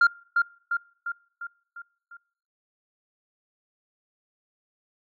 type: tone with echo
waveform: sine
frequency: 1396.9 Hz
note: F6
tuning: in tune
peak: -12 dBFS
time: 0.01-0.07 s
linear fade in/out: 5 ms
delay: 350 ms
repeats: 6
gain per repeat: -5 dB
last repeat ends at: 2.17 s
effects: noise-tail reverb RT60 0.7 s tail -26 dB re dry + tanh soft clip ceiling -13 dBFS